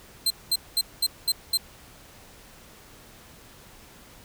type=tone bursts; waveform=sawtooth; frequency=4127 Hz; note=C8; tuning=25 cents flat; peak=-17 dBFS; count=6; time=0.26-1.574 s; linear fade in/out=5 ms; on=44 ms; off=210 ms; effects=pink hiss -50 dBFS RMS until 4.24 s